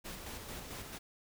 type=noise with tremolo; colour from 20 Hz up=pink; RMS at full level=-44 dBFS; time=0.04-0.99 s; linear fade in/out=20 ms; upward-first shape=square; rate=4.5 Hz; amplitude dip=35%; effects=none